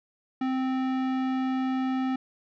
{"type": "tone with tanh clipping", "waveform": "sine", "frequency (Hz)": 260.7, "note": "C4", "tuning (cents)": -6, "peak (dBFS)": -27, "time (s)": [0.41, 2.16], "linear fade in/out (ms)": 5, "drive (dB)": 18, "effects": []}